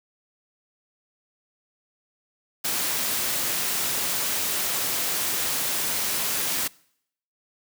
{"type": "noise", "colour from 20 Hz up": "white", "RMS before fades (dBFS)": -26, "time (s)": [2.64, 6.68], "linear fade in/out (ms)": 10, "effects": ["noise-tail reverb RT60 0.7 s tail -24 dB re dry", "high-pass 100 Hz 12 dB/octave"]}